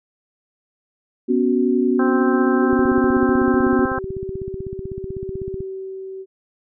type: chord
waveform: sine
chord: B suspended second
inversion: none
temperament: just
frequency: 246.9 / 277.8 / 370.4 Hz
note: B3 / C#4 / F#4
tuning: 0 / +4 / +2 cents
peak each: -18 / -21 / -19 dBFS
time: 1.28-3.87 s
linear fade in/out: 20 ms
type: harmonic tone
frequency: 261.6 Hz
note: C4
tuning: in tune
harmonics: 1 / 2 / 3 / 4 / 5 / 6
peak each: -28 / -28 / -28 / -28 / -28 / -28 dBFS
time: 1.99-3.99 s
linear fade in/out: 5 ms
type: tone with tremolo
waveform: sine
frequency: 382.2 Hz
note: G4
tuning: 44 cents flat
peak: -26 dBFS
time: 2.57-6.26 s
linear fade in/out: 50 ms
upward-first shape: sine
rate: 0.77 Hz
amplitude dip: 30%
type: click train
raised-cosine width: 5 ms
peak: -18 dBFS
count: 47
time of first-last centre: 2.73-5.605 s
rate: 16 Hz
effects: none